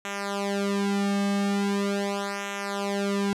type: tone with flanger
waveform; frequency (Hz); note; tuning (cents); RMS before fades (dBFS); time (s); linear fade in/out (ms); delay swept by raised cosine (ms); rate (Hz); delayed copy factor
sawtooth; 200.1; G3; +36; -27; 0.05-3.33; 0; 0.21 to 2.11; 0.41; -1
effects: low-pass 9000 Hz 12 dB/octave